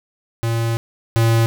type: tone pair in turn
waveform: square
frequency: 115.1 / 114.37 Hz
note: A#2 / A#2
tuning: -22 / -33 cents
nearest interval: unison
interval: 11 cents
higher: first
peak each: -18 / -13 dBFS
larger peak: second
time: 0.43-0.77 / 1.16-1.46 s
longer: first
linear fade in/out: 0 ms
effects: none